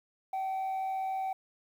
sine tone with frequency modulation, 765 Hz, G5, 42 cents flat, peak -28 dBFS, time 0.33-1.33 s, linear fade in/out 5 ms, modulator 86 Hz, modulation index 0.22, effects tanh soft clip ceiling -30 dBFS + 10-bit

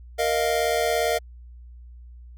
square chord, Bb suspended fourth, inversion none, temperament just, 466.2 / 621.6 / 699.2 Hz, Bb4 / Eb5 / F5, 0 / -2 / +2 cents, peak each -26 dBFS, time 0.18-1.19 s, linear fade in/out 20 ms, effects added 60 Hz sine -41 dBFS peak until 2.37 s

